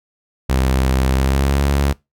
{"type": "tone with pitch glide", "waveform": "sawtooth", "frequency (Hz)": [65.41, 70.1], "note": ["C2", "C#2"], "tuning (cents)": [0, 20], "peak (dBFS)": -10, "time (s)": [0.49, 1.93], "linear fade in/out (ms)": 10, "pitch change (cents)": 120, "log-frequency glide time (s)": [1.09, 1.62], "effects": ["noise-tail reverb RT60 0.2 s tail -22 dB re dry"]}